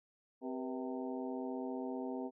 harmonic tone with a mistuned harmonic, 129.7 Hz, C3, 15 cents flat, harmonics 2 / 3 / 4 / 5 / 6 / 7, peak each -40 / -44 / -46 / -48 / -50 / -51 dBFS, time 0.41-2.31 s, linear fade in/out 50 ms, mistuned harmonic 4, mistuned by -120 cents, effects none

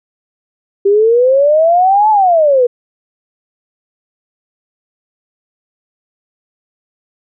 sine exponential two-way sweep, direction up then down, 390.8 to 877 to 474 Hz, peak -6 dBFS, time 0.85-2.67 s, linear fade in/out 10 ms, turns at 2.1 s, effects none

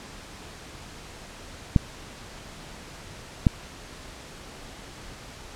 clicks, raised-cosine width 5 ms, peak -4 dBFS, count 2, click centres 1.762 / 3.468 s, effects pink hiss -43 dBFS RMS until 5.55 s + low-pass 8000 Hz 12 dB/octave

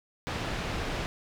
pink low-pass noise, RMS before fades -33 dBFS, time 0.27-1.06 s, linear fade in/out 0 ms, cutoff 3900 Hz, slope 12 dB/octave, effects none

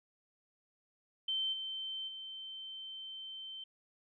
sine tone with level steps, 3100 Hz, G7, 20 cents flat, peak -32 / -38 / -43 dBFS, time 1.28-3.64 s, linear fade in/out 5 ms, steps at 1.52 / 2.07 s, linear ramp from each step 20 ms, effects none

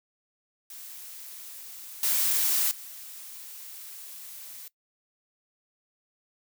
blue noise with level steps, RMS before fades -43 / -25 / -43 dBFS, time 0.7-4.68 s, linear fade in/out 2 ms, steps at 2.03 / 2.71 s, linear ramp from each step 2 ms, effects noise-tail reverb RT60 0.1 s tail -20 dB re dry

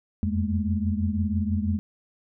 sine tone cluster, 84.6 / 90.7 / 208.1 / 226.5 Hz, E2 / F#2 / G#3 / A#3, +45 / -34 / +4 / -50 cents, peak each -27 / -30 / -26 / -32 dBFS, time 0.23-1.79 s, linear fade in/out 0 ms, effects none

